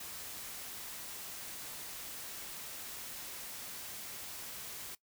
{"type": "noise", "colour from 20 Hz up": "white", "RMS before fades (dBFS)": -45, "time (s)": [0, 4.95], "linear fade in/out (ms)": 5, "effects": ["noise-tail reverb RT60 0.1 s tail -19 dB re dry"]}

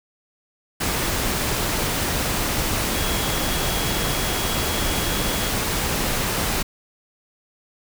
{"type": "tone in noise", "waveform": "sine", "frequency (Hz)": 3322, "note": "G#7", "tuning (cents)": 0, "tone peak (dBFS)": -33, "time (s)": [2.94, 5.5], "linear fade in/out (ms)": 10, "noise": "pink", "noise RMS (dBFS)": -23, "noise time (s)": [0.8, 6.63], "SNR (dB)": -13, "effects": []}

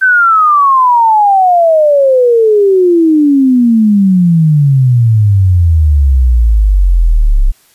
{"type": "exponential sweep", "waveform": "sine", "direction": "down", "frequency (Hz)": [1553, 32.44], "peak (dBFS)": -4, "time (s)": [0.01, 7.52], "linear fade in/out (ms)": 20, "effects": ["white hiss -48 dBFS RMS until 7.74 s", "resampled to 32000 Hz"]}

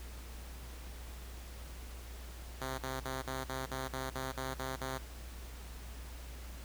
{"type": "tone bursts", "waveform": "5% pulse", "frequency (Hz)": 131.4, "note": "C3", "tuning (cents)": 8, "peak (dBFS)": -26, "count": 11, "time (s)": [2.61, 4.98], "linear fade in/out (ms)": 5, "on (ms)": 170, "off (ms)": 50, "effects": ["added 60 Hz sine -45 dBFS peak until 6.64 s", "pink hiss -53 dBFS RMS until 6.64 s"]}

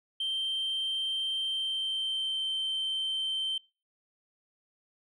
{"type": "tone with pitch glide", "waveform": "sine", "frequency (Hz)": [3136, 3111], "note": ["G7", "G7"], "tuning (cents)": [0, -14], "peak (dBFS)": -27, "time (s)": [0.2, 3.58], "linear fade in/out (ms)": 5, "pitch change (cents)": -14, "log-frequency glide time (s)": [1.41, 2.46], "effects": ["noise-tail reverb RT60 0.3 s tail -25 dB re dry", "tanh soft clip ceiling -27 dBFS"]}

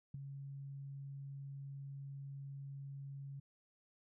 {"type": "tone with ADSR envelope", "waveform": "sine", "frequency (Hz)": 138.59, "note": "C#3", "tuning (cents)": 0, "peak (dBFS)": -39, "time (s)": [0.14, 3.4], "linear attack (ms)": 5, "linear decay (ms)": 11, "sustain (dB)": -6, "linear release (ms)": 8, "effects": []}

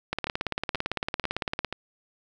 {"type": "two click trains", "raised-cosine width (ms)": 0.3, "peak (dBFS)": [-15, -11], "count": [4, 28], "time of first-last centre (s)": [[0.27, 1.726], [0.13, 1.647]], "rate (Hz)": [2.06, 17.8], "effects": []}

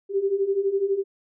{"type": "beating tone pair", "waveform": "sine", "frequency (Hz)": [384.9, 396.9], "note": ["G4", "G4"], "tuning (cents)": [-32, 22], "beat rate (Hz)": 12, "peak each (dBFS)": [-26, -22], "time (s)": [0.09, 1.04], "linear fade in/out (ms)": 50, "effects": []}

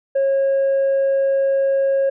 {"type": "tone with tanh clipping", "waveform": "sine", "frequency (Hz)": 545, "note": "C#5", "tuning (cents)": -29, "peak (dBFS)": -15, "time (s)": [0.15, 2.1], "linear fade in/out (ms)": 10, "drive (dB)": 1, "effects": []}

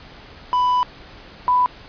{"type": "tone pair in turn", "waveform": ["triangle", "sine"], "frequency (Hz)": [994, 994], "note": ["B5", "B5"], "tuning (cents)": [11, 11], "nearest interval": "unison", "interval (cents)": 0, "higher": "neither", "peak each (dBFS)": -13, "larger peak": "neither", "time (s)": [[0.53, 0.83], [1.48, 1.66]], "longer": "first", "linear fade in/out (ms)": 0, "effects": ["pink hiss -42 dBFS RMS until 1.88 s", "resampled to 11025 Hz"]}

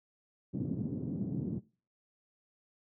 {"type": "band-pass noise", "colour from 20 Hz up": "white", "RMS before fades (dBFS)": -36, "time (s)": [0.53, 1.6], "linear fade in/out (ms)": 20, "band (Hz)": [110, 270], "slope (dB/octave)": 24, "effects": ["noise-tail reverb RT60 0.4 s tail -23 dB re dry"]}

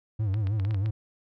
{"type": "tone with vibrato", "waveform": "triangle", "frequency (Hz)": 102.2, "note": "G#2", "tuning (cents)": -27, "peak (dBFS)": -22, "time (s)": [0.19, 0.91], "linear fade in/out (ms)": 10, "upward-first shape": "sine", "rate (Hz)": 6.3, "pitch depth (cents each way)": 140}
{"type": "clicks", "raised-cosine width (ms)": 0.3, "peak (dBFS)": -26, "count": 7, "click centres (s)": [0.342, 0.471, 0.598, 0.65, 0.709, 0.745, 0.86]}
{"effects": []}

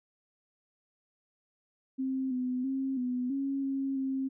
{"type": "tone with pitch steps", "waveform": "sine", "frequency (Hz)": [263.7, 252.3, 267.4, 249.4, 274.1, 271.2, 266.7], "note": ["C4", "B3", "C4", "B3", "C#4", "C#4", "C4"], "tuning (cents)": [14, 37, 38, 17, -19, -38, 33], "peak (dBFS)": -29, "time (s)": [1.98, 4.29], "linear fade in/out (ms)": 20, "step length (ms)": 330, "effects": []}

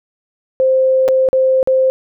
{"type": "tone with dropouts", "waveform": "sine", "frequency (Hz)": 523.3, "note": "C5", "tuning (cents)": 0, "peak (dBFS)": -9, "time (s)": [0.6, 1.9], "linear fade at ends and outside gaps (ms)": 0, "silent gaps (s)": [[1.08, 1.086], [1.288, 1.33], [1.629, 1.674]], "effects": []}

